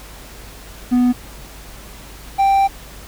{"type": "tone pair in turn", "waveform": "triangle", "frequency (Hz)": [247.1, 784.5], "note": ["B3", "G5"], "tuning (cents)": [1, 1], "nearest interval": "octave + minor sixth", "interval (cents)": 2000, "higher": "second", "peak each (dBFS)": -9, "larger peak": "neither", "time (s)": [[0.91, 1.13], [2.38, 2.68]], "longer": "second", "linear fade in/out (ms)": 20, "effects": ["added 50 Hz sine -38 dBFS peak until 3.07 s", "pink hiss -39 dBFS RMS until 3.07 s"]}